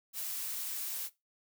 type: noise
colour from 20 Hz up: blue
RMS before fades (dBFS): -38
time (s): 0.13-1.1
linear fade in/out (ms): 50
effects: noise-tail reverb RT60 0.2 s tail -18 dB re dry